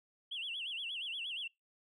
sine tone with vibrato, 3023 Hz, F#7, 36 cents sharp, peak -37 dBFS, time 0.31-1.48 s, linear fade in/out 10 ms, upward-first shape sine, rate 8.5 Hz, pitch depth 210 cents each way, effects noise-tail reverb RT60 0.2 s tail -26 dB re dry + tanh soft clip ceiling -33 dBFS

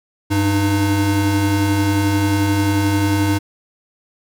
square tone pair together, 98 / 305.3 Hz, G2 / D#4, 0 / -33 cents, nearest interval octave + minor sixth, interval 1967 cents, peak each -18 dBFS, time 0.3-3.39 s, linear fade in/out 20 ms, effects none

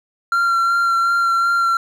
triangle tone with vibrato, 1373 Hz, F6, 30 cents flat, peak -12 dBFS, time 0.32-1.77 s, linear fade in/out 2 ms, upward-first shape sine, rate 2.7 Hz, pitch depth 16 cents each way, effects none

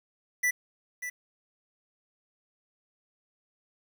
square tone with echo, 1975.5 Hz, B6, in tune, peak -24 dBFS, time 0.43-0.51 s, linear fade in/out 10 ms, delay 590 ms, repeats 1, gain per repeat -10 dB, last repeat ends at 1.1 s, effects 9-bit

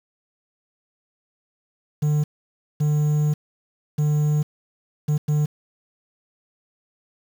triangle tone bursts at uneven times, 149.9 Hz, D3, 36 cents sharp, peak -15 dBFS, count 5, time 2.02-2.24 / 2.8-3.34 / 3.98-4.43 / 5.08-5.18 / 5.28-5.46 s, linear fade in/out 10 ms, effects 7-bit

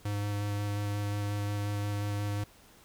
square tone with vibrato, 102.6 Hz, G#2, 21 cents flat, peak -31 dBFS, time 0.05-2.44 s, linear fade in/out 5 ms, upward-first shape square, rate 5.6 Hz, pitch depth 8 cents each way, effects pink hiss -58 dBFS RMS until 2.84 s

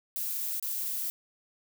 violet noise with dropouts, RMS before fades -33 dBFS, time 0.16-1.1 s, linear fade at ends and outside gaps 0 ms, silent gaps 0.598-0.626 s, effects none

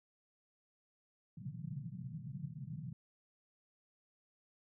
pink band-pass noise, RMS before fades -45 dBFS, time 1.37-2.93 s, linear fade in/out 5 ms, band 120 to 180 Hz, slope 48 dB/octave, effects none

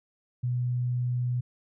sine tone, 123.47 Hz, B2, in tune, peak -25 dBFS, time 0.43-1.41 s, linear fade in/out 10 ms, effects none

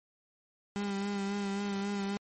35% pulse tone with vibrato, 200 Hz, G3, 35 cents sharp, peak -30 dBFS, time 0.76-2.17 s, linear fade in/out 0 ms, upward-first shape sine, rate 3.7 Hz, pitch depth 28 cents each way, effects MP3 32 kbps

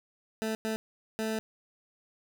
20% pulse tone bursts at uneven times, 220 Hz, A3, in tune, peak -25 dBFS, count 3, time 0.42-0.55 / 0.65-0.76 / 1.19-1.39 s, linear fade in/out 0 ms, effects none

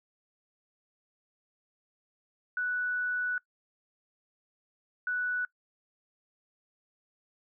sine tone bursts at uneven times, 1480 Hz, F#6, in tune, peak -28 dBFS, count 2, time 2.57-3.38 / 5.07-5.45 s, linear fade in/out 2 ms, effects noise-tail reverb RT60 0.1 s tail -22 dB re dry

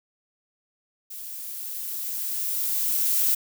violet noise with level ramp, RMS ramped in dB -38 to -21 dBFS, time 1.1-3.35 s, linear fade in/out 10 ms, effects none

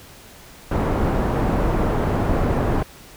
pink low-pass noise, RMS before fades -20 dBFS, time 0.71-2.83 s, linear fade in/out 5 ms, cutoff 960 Hz, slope 12 dB/octave, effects pink hiss -44 dBFS RMS until 3.16 s

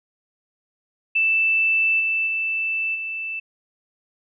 sine tone with level steps, 2648 Hz, E7, 7 cents sharp, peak -16 / -19 / -21 / -26 dBFS, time 1.15-3.4 s, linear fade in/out 10 ms, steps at 1.99 / 2.26 / 2.94 s, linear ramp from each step 20 ms, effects none

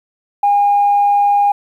sine tone, 813 Hz, G#5, 37 cents flat, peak -8 dBFS, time 0.43-1.52 s, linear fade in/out 5 ms, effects tanh soft clip ceiling -5 dBFS + 8-bit

